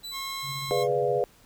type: tone with pitch glide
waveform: 40% pulse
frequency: 3972 to 3997 Hz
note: B7 to B7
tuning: +9 to +20 cents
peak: -34 dBFS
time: 0.03-0.84 s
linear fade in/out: 20 ms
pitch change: +11 cents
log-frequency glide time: 0.15-0.53 s
type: tone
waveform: 25% pulse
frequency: 1078 Hz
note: C#6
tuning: 49 cents flat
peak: -31 dBFS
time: 0.11-0.88 s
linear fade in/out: 50 ms
type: tone with tremolo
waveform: sine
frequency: 136.5 Hz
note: C#3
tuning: 26 cents flat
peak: -35 dBFS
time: 0.42-1.23 s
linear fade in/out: 50 ms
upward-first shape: square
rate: 15 Hz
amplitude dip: 40%
type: chord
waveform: sine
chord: G# diminished seventh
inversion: none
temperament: equal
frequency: 415.3 / 493.9 / 587.3 / 698.5 Hz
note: G#4 / B4 / D5 / F5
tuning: 0 / 0 / 0 / 0 cents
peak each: -27 / -26 / -30 / -30 dBFS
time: 0.71-1.24 s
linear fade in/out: 0 ms
effects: pink hiss -57 dBFS RMS until 1.45 s